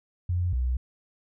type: tone pair in turn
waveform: sine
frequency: 88.7 / 62.56 Hz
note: F2 / B1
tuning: +27 / +23 cents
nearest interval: tritone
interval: 604 cents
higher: first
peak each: -23 dBFS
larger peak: neither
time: 0.29-0.53 / 0.53-0.77 s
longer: neither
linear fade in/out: 5 ms
effects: none